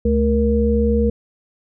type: tone cluster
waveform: sine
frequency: 70.3 / 217.8 / 470.9 Hz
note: C#2 / A3 / A#4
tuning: +25 / -17 / +18 cents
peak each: -18 dBFS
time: 0.05-1.1 s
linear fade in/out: 5 ms
effects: none